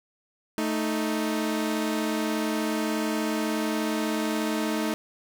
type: tone pair together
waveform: sawtooth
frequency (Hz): 220 / 311.7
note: A3 / D#4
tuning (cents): 0 / +3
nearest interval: tritone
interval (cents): 603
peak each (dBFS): -24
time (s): 0.58-4.94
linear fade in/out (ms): 0
effects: none